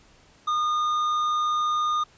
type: tone with tanh clipping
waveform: sine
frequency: 1221 Hz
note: D#6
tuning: 33 cents flat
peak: -23 dBFS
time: 0.47-2.04 s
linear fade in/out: 10 ms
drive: 8 dB
effects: pink hiss -56 dBFS RMS until 2.17 s + resampled to 16000 Hz